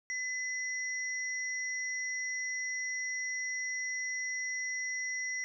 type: tone pair together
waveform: sine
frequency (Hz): 2010 / 5710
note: B6 / F8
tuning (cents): +30 / +37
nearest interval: octave + tritone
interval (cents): 1807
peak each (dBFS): -34 / -40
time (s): 0.1-5.44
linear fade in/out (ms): 0
effects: none